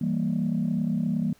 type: chord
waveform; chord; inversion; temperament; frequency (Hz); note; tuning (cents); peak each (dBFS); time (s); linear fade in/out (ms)
sine; E diminished; none; equal; 164.81 / 196 / 233.1; E3 / G3 / Bb3; 0 / 0 / 0; -27 / -27 / -26; 0.01-1.33; 5
effects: tanh soft clip ceiling -17 dBFS + pink hiss -60 dBFS RMS until 1.39 s